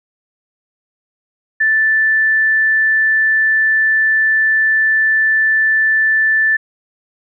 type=tone; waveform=sine; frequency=1760 Hz; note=A6; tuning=in tune; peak=-10 dBFS; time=1.6-6.57 s; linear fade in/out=10 ms; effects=none